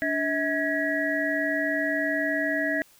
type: tone cluster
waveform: sine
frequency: 290.6 / 643 / 1663 / 1924 Hz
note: D4 / E5 / G#6 / B6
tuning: -18 / -43 / +2 / -46 cents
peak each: -29 dBFS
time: 0.02-2.82 s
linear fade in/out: 0 ms
effects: white hiss -57 dBFS RMS until 2.99 s